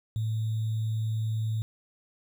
sine tone with sample-and-hold, 110 Hz, A2, in tune, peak -26 dBFS, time 0.16-1.62 s, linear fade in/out 0 ms, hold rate 3675 Hz, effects none

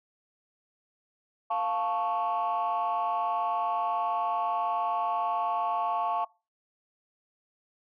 sine chord, F augmented, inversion none, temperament equal, 698.5 / 880 / 1108.7 Hz, F5 / A5 / C#6, 0 / 0 / 0 cents, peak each -29 dBFS, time 1.5-6.25 s, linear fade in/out 10 ms, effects noise-tail reverb RT60 0.3 s tail -23 dB re dry + tanh soft clip ceiling -21 dBFS

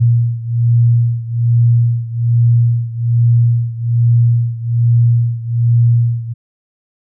sine beating tone pair, 117.6 / 118.8 Hz, A#2 / A#2, +16 / +33 cents, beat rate 1.2 Hz, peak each -11 / -14 dBFS, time 0-6.34 s, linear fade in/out 20 ms, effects none

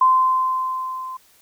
sine tone with level ramp, 1035 Hz, C6, 19 cents flat, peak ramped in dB -10 to -29 dBFS, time 0.01-1.17 s, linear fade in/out 5 ms, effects white hiss -55 dBFS RMS until 1.41 s

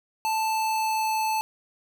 square tone with pitch glide, 880 to 874.4 Hz, A5 to A5, 0 to -11 cents, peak -24 dBFS, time 0.25-1.41 s, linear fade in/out 0 ms, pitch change -11 cents, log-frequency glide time 0.47-1.15 s, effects none

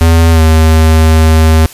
square tone with pitch glide, 82.41 to 79.65 Hz, E2 to D#2, 0 to +41 cents, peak -4 dBFS, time 0.01-1.66 s, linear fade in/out 0 ms, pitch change -59 cents, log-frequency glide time 0.32-0.41 s, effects white hiss -32 dBFS RMS until 1.73 s + resampled to 32000 Hz

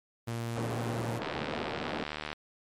sawtooth tone, 116.54 Hz, A#2, in tune, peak -29 dBFS, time 0.27-1.19 s, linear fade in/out 10 ms
white band-pass noise, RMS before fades -37 dBFS, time 0.56-2.04 s, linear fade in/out 2 ms, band 110 to 670 Hz, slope 12 dB/octave
click train, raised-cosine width 0.3 ms, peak -19 dBFS, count 85, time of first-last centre 1.22-2.33 s, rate 75.7 Hz
effects MP3 64 kbps

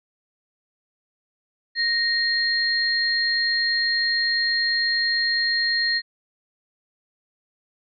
sine tone pair together, 1864.7 / 4223 Hz, A#6 / C8, 0 / +15 cents, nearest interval octave + major second, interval 1415 cents, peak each -22 dBFS, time 1.75-6.02 s, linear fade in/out 50 ms, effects none

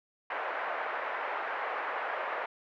pink band-pass noise, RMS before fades -35 dBFS, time 0.3-2.46 s, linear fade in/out 5 ms, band 560 to 2000 Hz, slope 24 dB/octave, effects none

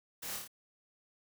white noise with echo, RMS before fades -43 dBFS, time 0.22-0.37 s, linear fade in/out 10 ms, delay 27 ms, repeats 4, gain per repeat -2 dB, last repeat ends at 0.478 s, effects none

